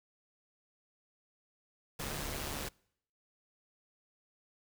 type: noise with amplitude modulation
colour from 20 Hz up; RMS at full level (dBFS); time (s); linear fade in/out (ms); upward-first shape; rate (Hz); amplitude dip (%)
pink; -37; 1.99-2.69; 10; sine; 144; 50
effects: noise-tail reverb RT60 0.7 s tail -26 dB re dry